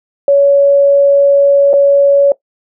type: tone with dropouts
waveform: sine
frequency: 562 Hz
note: C#5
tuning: 24 cents sharp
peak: -4 dBFS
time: 0.28-2.32 s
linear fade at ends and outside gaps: 2 ms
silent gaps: 1.732-1.737 s
effects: noise-tail reverb RT60 0.1 s tail -18 dB re dry